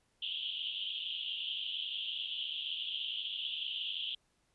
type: band-pass noise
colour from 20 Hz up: white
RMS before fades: -39 dBFS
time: 0.22-4.15 s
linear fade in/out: 5 ms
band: 2900 to 3400 Hz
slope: 96 dB/octave
effects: pink hiss -75 dBFS RMS until 4.54 s + resampled to 24000 Hz